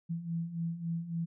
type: beating tone pair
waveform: sine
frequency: 164.81 / 168.41 Hz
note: E3 / E3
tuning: 0 / +37 cents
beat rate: 3.6 Hz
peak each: -39 / -34 dBFS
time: 0.09-1.26 s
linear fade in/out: 20 ms
effects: none